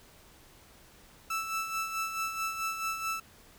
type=tone with tremolo; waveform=30% pulse; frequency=1320 Hz; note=E6; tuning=2 cents sharp; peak=-27 dBFS; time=1.3-3.2 s; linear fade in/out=5 ms; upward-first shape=sine; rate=4.6 Hz; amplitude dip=55%; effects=pink hiss -57 dBFS RMS until 3.58 s